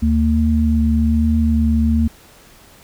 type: tone pair together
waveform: sine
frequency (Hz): 76.06 / 227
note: D#2 / A#3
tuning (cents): -39 / -46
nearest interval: octave + perfect fifth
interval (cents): 1893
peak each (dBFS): -15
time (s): 0.02-2.08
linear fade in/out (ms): 10
effects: pink hiss -46 dBFS RMS until 2.83 s